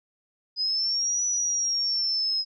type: linear two-way sweep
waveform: sine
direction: up then down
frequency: 4978 to 5920 to 5090 Hz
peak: -23 dBFS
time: 0.56-2.45 s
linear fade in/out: 50 ms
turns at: 1.25 s
effects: none